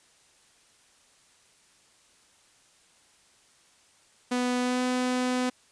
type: tone with pitch glide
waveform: sawtooth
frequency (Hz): 248 to 251.6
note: B3 to B3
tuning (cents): +7 to +32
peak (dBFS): -21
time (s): 4.31-5.5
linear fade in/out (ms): 10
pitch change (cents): +25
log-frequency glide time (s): 4.6-4.82
effects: white hiss -61 dBFS RMS until 5.71 s + resampled to 22050 Hz